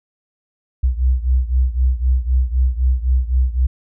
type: beating tone pair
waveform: sine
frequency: 62.1 / 66 Hz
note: B1 / C2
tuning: +10 / +16 cents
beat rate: 3.9 Hz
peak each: -15 / -18 dBFS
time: 0.83-3.67 s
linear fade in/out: 10 ms
effects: none